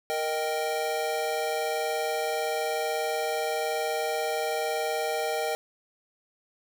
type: chord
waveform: square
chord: Eb major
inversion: second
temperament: equal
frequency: 466.2 / 622.3 / 784 Hz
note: Bb4 / Eb5 / G5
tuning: 0 / 0 / 0 cents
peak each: -32 dBFS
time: 0.1-5.55 s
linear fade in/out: 0 ms
effects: none